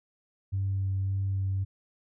sine tone with vibrato, 96.8 Hz, G2, 21 cents flat, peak -25 dBFS, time 0.52-1.65 s, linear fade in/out 20 ms, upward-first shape sine, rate 1.8 Hz, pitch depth 12 cents each way, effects tanh soft clip ceiling -22 dBFS

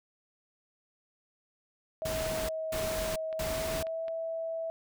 sine tone with pitch glide, 638 to 654.8 Hz, D#5 to E5, +43 to -12 cents, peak -32 dBFS, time 2.02-4.7 s, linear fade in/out 0 ms, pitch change +45 cents, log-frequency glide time 3.35-4.06 s
pink noise bursts, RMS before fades -36 dBFS, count 3, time 2.05-3.83 s, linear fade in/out 5 ms, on 440 ms, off 230 ms
clicks, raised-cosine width 0.3 ms, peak -31 dBFS, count 6, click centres 2.983 / 3.029 / 3.328 / 3.472 / 3.869 / 4.082 s
effects none

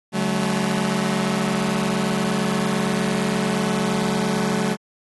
sawtooth tone cluster, 143.5 / 186.6 / 215.3 Hz, D3 / F#3 / A3, -40 / +15 / -37 cents, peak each -25 / -19 / -19 dBFS, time 0.12-4.77 s, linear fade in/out 50 ms, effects AAC 32 kbps

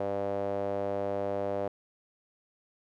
sawtooth tone with band-pass filter, 100 Hz, G2, 35 cents sharp, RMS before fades -32 dBFS, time 0-1.68 s, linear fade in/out 5 ms, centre 570 Hz, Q 3.9, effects none

